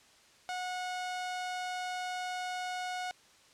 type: tone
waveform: sawtooth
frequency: 730 Hz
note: F#5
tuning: 24 cents flat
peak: -31 dBFS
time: 0.49-3.11 s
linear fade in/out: 0 ms
effects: white hiss -61 dBFS RMS until 3.53 s + low-pass 7000 Hz 12 dB/octave